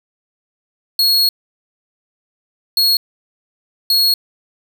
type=tone bursts at uneven times; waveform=45% pulse; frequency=4318 Hz; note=C#8; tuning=46 cents flat; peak=-10 dBFS; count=3; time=0.99-1.29 / 2.77-2.97 / 3.9-4.14 s; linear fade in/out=2 ms; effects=none